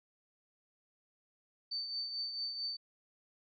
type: tone with tremolo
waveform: sine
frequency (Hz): 4561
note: C#8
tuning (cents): +49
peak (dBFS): -34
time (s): 1.71-2.77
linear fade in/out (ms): 10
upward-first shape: triangle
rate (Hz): 4.5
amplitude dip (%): 55
effects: none